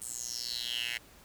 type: tone with high-pass filter sweep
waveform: 10% pulse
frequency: 120 Hz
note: B2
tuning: 49 cents flat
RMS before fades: -37 dBFS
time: 0.01-0.98 s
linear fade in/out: 10 ms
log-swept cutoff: 8900 to 2200 Hz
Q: 5.8
effects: pink hiss -57 dBFS RMS until 1.24 s